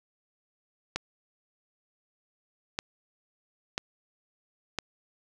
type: clicks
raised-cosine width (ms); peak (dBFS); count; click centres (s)
0.2; -12; 4; 0.96 / 2.789 / 3.779 / 4.787
effects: none